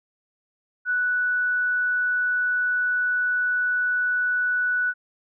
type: tone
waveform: sine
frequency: 1480 Hz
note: F#6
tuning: in tune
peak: -20 dBFS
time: 0.85-4.94 s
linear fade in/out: 50 ms
effects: none